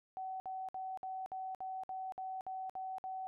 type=tone bursts; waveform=sine; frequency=756 Hz; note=F#5; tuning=37 cents sharp; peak=-39 dBFS; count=11; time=0.17-3.27 s; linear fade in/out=0 ms; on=230 ms; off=57 ms; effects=none